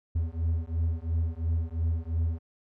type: beating tone pair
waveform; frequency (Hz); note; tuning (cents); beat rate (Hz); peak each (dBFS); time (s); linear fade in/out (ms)
triangle; 80.7 / 83.6; E2 / E2; -36 / +25; 2.9; -27; 0.15-2.39; 10
effects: none